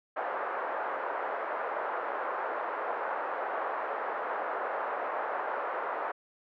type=band-pass noise; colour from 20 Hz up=pink; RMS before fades=-34 dBFS; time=0.16-6.12 s; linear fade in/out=10 ms; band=510 to 1500 Hz; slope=24 dB/octave; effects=none